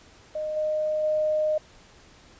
sine tone with level steps, 615 Hz, D#5, 20 cents flat, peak -27 / -23 / -21 dBFS, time 0.35-1.58 s, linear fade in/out 5 ms, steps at 0.56 / 1.03 s, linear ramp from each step 10 ms, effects pink hiss -53 dBFS RMS until 2.39 s + resampled to 16000 Hz

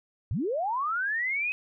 sine linear sweep, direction up, 75.5 to 2552 Hz, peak -26 dBFS, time 0.31-1.52 s, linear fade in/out 0 ms, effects none

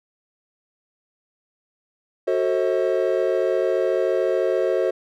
triangle chord, F# diminished seventh, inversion none, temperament just, 370 / 444 / 532.8 / 639.4 Hz, F#4 / A4 / C5 / Eb5, 0 / +16 / +31 / +47 cents, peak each -21 / -23 / -21 / -24 dBFS, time 2.27-4.91 s, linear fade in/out 10 ms, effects none

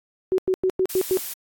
sine tone bursts, 374.4 Hz, F#4, 20 cents sharp, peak -17 dBFS, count 6, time 0.32-1.172 s, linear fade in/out 0 ms, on 62 ms, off 96 ms
blue noise, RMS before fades -31 dBFS, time 0.89-1.34 s, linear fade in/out 10 ms
effects AAC 64 kbps

